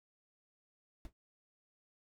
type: noise with exponential decay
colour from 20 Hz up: brown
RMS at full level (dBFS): -43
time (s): 1.05-1.13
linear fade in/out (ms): 0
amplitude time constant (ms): 16
effects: none